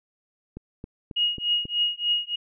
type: click train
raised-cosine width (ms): 3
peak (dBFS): -23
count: 5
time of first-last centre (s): 0.57-1.654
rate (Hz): 3.69
type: tone with tremolo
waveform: sine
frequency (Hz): 2878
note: F#7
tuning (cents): -49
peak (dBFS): -18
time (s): 1.16-2.36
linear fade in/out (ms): 10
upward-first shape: triangle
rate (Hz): 3.4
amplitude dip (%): 100
effects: none

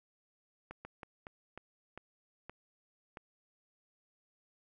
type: slowing click train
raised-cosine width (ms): 0.5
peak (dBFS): -30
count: 8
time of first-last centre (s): 0.71-3.172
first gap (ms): 140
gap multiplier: 1.3
effects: none

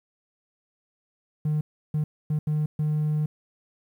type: tone bursts at uneven times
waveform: triangle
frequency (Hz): 152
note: D#3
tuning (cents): -40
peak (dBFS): -19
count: 5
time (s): 1.45-1.61 / 1.94-2.04 / 2.3-2.39 / 2.47-2.66 / 2.79-3.26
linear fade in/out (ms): 5
effects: tanh soft clip ceiling -17 dBFS + 10-bit

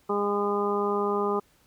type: harmonic tone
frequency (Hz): 203.9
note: G#3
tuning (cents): -32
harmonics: 1 / 2 / 3 / 4 / 5 / 6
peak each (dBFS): -32 / -26 / -38 / -33 / -33 / -31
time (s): 0.09-1.4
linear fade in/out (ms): 10
effects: pink hiss -63 dBFS RMS until 1.66 s

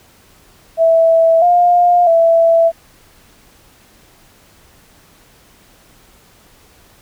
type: tone with pitch steps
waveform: sine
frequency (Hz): 657 / 706 / 664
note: E5 / F5 / E5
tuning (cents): -6 / +19 / +12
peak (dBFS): -7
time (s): 0.77-2.72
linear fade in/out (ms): 50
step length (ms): 650
effects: pink hiss -48 dBFS RMS until 7.01 s

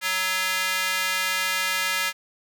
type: tone with high-pass filter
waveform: square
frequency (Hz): 186.4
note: F#3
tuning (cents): +13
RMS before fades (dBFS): -25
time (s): 0.01-2.13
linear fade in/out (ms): 50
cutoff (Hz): 1800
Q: 1.4
effects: none

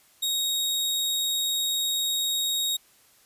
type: tone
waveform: sawtooth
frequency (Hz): 3764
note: A#7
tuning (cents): +16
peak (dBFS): -21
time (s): 0.22-2.77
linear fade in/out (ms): 10
effects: white hiss -59 dBFS RMS until 3.25 s + resampled to 32000 Hz

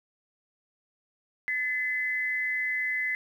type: tone pair together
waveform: sine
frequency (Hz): 1743 / 2032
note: A6 / B6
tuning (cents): -17 / +49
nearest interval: minor third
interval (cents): 266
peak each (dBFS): -34 / -27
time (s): 1.48-3.15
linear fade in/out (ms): 0
effects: 10-bit

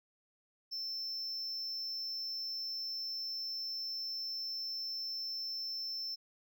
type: tone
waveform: triangle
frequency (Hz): 5330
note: E8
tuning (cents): +18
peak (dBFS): -36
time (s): 0.71-6.16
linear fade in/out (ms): 20
effects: none

